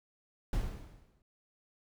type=noise with exponential decay; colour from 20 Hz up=brown; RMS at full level=-31 dBFS; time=0.53-1.22 s; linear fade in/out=2 ms; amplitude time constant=150 ms; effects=none